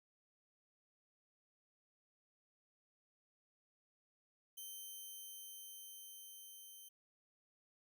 5% pulse tone with level ramp, 3100 Hz, G7, 20 cents flat, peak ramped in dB -39 to -46 dBFS, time 4.57-6.89 s, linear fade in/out 10 ms, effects none

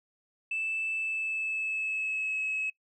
sine tone with pitch glide, 2637 to 2575 Hz, E7 to E7, 0 to -41 cents, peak -28 dBFS, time 0.51-2.7 s, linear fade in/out 5 ms, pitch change -41 cents, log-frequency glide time 0.95-2.39 s, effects noise-tail reverb RT60 0.1 s tail -22 dB re dry + tanh soft clip ceiling -25 dBFS

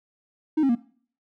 triangle tone with pitch steps, 311.1 / 270.8 / 235.8 Hz, D#4 / C#4 / A#3, 0 / -40 / +20 cents, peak -15 dBFS, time 0.57-0.753 s, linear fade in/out 10 ms, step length 61 ms, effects noise-tail reverb RT60 0.5 s tail -22 dB re dry + tanh soft clip ceiling -12 dBFS

